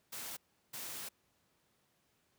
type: noise bursts at uneven times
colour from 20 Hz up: white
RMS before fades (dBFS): -44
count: 2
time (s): 0.12-0.37 / 0.73-1.09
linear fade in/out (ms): 10
effects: pink hiss -75 dBFS RMS until 2.38 s + high-pass 80 Hz 12 dB/octave